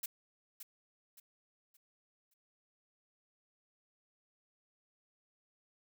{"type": "noise with echo", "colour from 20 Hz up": "blue", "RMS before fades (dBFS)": -39, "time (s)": [0.03, 0.06], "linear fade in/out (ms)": 5, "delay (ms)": 570, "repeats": 4, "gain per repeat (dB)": -9, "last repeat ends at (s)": 2.34, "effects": []}